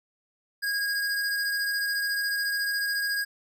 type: tone pair together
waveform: square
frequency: 1638 / 4900 Hz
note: G#6 / D#8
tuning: -24 / -27 cents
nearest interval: octave + perfect fifth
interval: 1897 cents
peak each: -27 / -35 dBFS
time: 0.62-3.25 s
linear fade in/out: 20 ms
effects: none